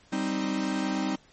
45% pulse chord, C minor, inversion second, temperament equal, 196 / 261.6 / 311.1 Hz, G3 / C4 / Eb4, 0 / 0 / 0 cents, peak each -31 dBFS, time 0.12-1.16 s, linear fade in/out 10 ms, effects pink hiss -59 dBFS RMS until 1.32 s + MP3 32 kbps

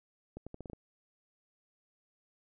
accelerating click train, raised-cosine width 2 ms, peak -30 dBFS, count 7, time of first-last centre 0.37-0.733 s, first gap 96 ms, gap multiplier 0.81, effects none

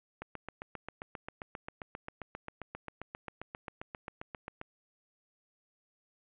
click train, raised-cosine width 0.5 ms, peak -25 dBFS, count 34, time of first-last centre 0.22-4.614 s, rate 7.51 Hz, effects resampled to 8000 Hz + 11-bit

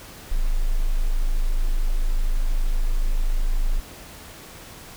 sine tone, 26.61 Hz, G#0, 43 cents sharp, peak -17 dBFS, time 0.31-3.8 s, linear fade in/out 10 ms, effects pink hiss -42 dBFS RMS until 4.96 s

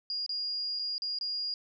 sine tone with dropouts, 4846 Hz, D#8, 47 cents flat, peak -31 dBFS, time 0.1-1.54 s, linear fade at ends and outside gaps 1 ms, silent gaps 0.263-0.293 / 0.79-0.794 / 0.981-1.02 / 1.187-1.211 s, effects none

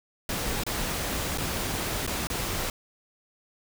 pink noise with dropouts, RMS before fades -30 dBFS, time 0.29-2.7 s, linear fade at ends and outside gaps 2 ms, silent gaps 0.636-0.665 / 1.376-1.382 / 2.066-2.075 / 2.271-2.3 s, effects none

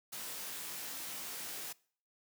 white noise with comb filter, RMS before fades -43 dBFS, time 0.12-1.73 s, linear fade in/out 10 ms, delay 19 ms, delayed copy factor +0.75, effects noise-tail reverb RT60 0.5 s tail -23 dB re dry + high-pass 150 Hz 12 dB/octave

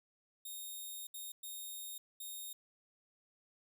5% pulse tone bursts at uneven times, 3700 Hz, A#7, 14 cents flat, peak -36 dBFS, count 4, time 0.45-1.07 / 1.14-1.32 / 1.43-1.98 / 2.2-2.53 s, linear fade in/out 5 ms, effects none

